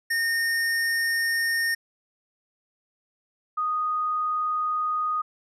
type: tone pair in turn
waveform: square / sine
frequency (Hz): 1834 / 1240.4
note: A#6 / D#6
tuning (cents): -29 / -6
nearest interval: perfect fifth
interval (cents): 677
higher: first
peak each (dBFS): -23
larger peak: neither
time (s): 0.1-1.75 / 3.57-5.22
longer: neither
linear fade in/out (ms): 10
effects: resampled to 32000 Hz